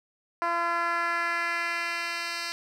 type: tone with band-pass filter sweep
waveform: 10% pulse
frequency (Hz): 341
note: F4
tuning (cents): -41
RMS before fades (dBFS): -29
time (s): 0.42-2.52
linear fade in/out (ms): 0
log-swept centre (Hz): 1000 to 4000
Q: 1.5
effects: none